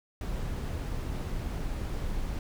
brown noise, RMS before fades -33 dBFS, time 0.21-2.39 s, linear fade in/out 2 ms, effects none

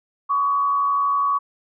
sine tone with frequency modulation, 1128 Hz, C#6, 30 cents sharp, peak -17 dBFS, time 0.29-1.39 s, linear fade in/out 20 ms, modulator 90 Hz, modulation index 0.45, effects none

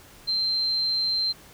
sine tone, 4133 Hz, C8, 22 cents flat, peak -22 dBFS, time 0.27-1.33 s, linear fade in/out 20 ms, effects pink hiss -50 dBFS RMS until 1.53 s

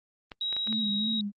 clicks, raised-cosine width 0.3 ms, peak -24 dBFS, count 5, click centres 0.318 / 0.527 / 0.566 / 0.673 / 0.727 s
sine tone with pitch glide, 3836 to 3812 Hz, A#7 to A#7, +49 to +38 cents, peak -28 dBFS, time 0.41-1.21 s, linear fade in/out 2 ms, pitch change -11 cents, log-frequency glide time 0.64-0.91 s
sine tone with vibrato, 211.9 Hz, G#3, 35 cents sharp, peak -29 dBFS, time 0.66-1.32 s, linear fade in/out 50 ms, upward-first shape sine, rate 2.8 Hz, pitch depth 74 cents each way
effects Opus 32 kbps

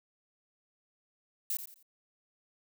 violet noise with echo, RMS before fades -33 dBFS, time 1.5-1.57 s, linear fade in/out 2 ms, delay 86 ms, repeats 3, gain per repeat -10 dB, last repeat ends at 1.828 s, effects none

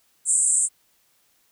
pink band-pass noise, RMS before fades -20 dBFS, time 0.25-0.69 s, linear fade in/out 50 ms, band 7600 to 9000 Hz, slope 96 dB/octave, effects white hiss -64 dBFS RMS until 1.51 s

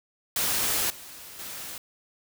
white noise with level steps, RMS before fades -26 / -44 / -38 dBFS, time 0.36-1.78 s, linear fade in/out 2 ms, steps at 0.9 / 1.39 s, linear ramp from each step 2 ms, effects none

